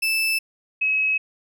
35% pulse / sine tone pair in turn, 2637 / 2562 Hz, E7 / E7, 0 / -50 cents, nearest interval unison, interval 50 cents, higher first, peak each -18 dBFS, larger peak neither, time 0.02-0.39 / 0.81-1.18 s, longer neither, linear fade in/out 10 ms, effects none

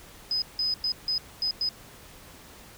sine tone bursts at uneven times, 5030 Hz, D#8, 18 cents sharp, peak -24 dBFS, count 6, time 0.31-0.42 / 0.59-0.74 / 0.84-0.92 / 1.08-1.18 / 1.42-1.51 / 1.61-1.69 s, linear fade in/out 2 ms, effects pink hiss -49 dBFS RMS until 2.77 s

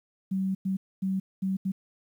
sine tone bursts at uneven times, 190.9 Hz, G3, 46 cents flat, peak -25 dBFS, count 5, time 0.31-0.55 / 0.65-0.77 / 1.02-1.2 / 1.42-1.57 / 1.65-1.72 s, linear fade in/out 10 ms, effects 10-bit

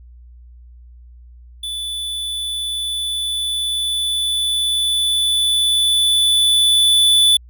square tone with level ramp, 3479 Hz, A7, 20 cents flat, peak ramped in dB -24 to -10 dBFS, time 1.63-7.37 s, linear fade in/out 5 ms, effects added 60 Hz sine -39 dBFS peak until 7.49 s

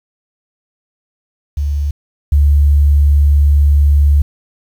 sine tone pair in turn, 72.2 / 72.2 Hz, D2 / D2, -29 / -29 cents, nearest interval unison, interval 0 cents, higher neither, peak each -13 / -6 dBFS, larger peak second, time 1.57-1.91 / 2.32-4.22 s, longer second, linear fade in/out 5 ms, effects 7-bit

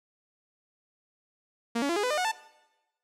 sawtooth tone with pitch steps, 233.1 / 282 / 341.3 / 412.9 / 499.7 / 604.6 / 731.5 / 885.2 Hz, A#3 / C#4 / F4 / G#4 / B4 / D#5 / F#5 / A5, 0 / +30 / -40 / -10 / +20 / -50 / -20 / +10 cents, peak -22 dBFS, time 1.75-2.318 s, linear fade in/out 10 ms, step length 71 ms, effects noise-tail reverb RT60 1.0 s tail -19 dB re dry + low-pass 9000 Hz 12 dB/octave

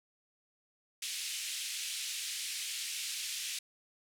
pink band-pass noise, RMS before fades -39 dBFS, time 1.02-3.59 s, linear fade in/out 5 ms, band 2500 to 11000 Hz, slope 24 dB/octave, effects none

